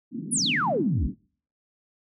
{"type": "band-pass noise", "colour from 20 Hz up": "white", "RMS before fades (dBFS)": -32, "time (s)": [0.11, 1.15], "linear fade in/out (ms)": 50, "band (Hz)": [140, 280], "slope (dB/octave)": 48}
{"type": "exponential sweep", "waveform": "sine", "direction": "down", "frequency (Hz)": [11100, 51.4], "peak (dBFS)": -22, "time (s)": [0.31, 1.08], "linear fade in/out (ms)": 20}
{"effects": ["noise-tail reverb RT60 0.5 s tail -25 dB re dry"]}